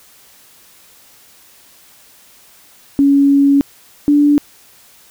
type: tone pair in turn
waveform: sine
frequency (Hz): 280 / 291.2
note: C#4 / D4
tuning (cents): +18 / -15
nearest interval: minor second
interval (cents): 67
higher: second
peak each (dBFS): -7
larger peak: neither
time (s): 2.99-3.61 / 4.08-4.38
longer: first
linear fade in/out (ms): 0
effects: white hiss -46 dBFS RMS until 5.1 s